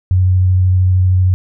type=tone with vibrato; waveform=sine; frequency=92.2 Hz; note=F#2; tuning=6 cents flat; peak=-8 dBFS; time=0.11-1.34 s; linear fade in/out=0 ms; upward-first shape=square; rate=13 Hz; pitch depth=10 cents each way; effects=none